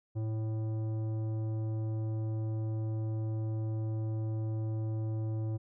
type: tone with tanh clipping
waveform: triangle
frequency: 110 Hz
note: A2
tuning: in tune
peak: -33 dBFS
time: 0.15-5.58 s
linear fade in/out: 20 ms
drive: 16 dB
effects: none